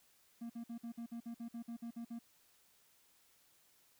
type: tone bursts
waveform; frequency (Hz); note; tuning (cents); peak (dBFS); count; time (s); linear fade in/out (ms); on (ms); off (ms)
triangle; 233.2; A#3; +1; -40; 13; 0.41-2.191; 10; 89; 52
effects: white hiss -70 dBFS RMS until 3.99 s